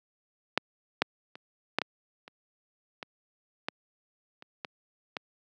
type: clicks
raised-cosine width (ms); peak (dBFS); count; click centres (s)
0.3; -6 / -6 / -27 / -8 / -13 / -29 / -21 / -14 / -30 / -19 / -17; 11; 0.576 / 1.02 / 1.355 / 1.786 / 1.817 / 2.279 / 3.028 / 3.685 / 4.424 / 4.648 / 5.168
effects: high-pass 200 Hz 12 dB/octave